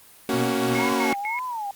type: chord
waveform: sawtooth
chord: F# major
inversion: first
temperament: equal with one note detuned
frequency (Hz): 233.1 / 277.2 / 373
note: A#3 / C#4 / F#4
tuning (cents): 0 / 0 / +14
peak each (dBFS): -22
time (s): 0.29-1.13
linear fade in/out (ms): 2
type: tone with tremolo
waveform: 25% pulse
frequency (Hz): 123.47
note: B2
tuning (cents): 0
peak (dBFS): -22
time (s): 0.33-0.93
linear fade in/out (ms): 5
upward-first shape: triangle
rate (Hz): 3.2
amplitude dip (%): 95
type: tone bursts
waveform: sine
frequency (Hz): 2175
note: C#7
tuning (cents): -33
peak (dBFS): -27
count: 3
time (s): 0.75-1.39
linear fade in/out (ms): 0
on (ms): 140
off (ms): 110
type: tone with vibrato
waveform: sine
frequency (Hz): 901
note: A5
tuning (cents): +41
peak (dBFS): -27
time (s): 0.78-1.71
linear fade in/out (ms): 2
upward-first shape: sine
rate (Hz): 1.9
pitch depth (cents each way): 210
effects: white hiss -50 dBFS RMS until 1.75 s + Opus 32 kbps